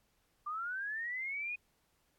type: linear sweep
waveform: sine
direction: up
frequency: 1174.7 to 2492 Hz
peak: -36 dBFS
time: 0.46-1.56 s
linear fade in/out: 10 ms
effects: pink hiss -75 dBFS RMS until 2.18 s + AAC 64 kbps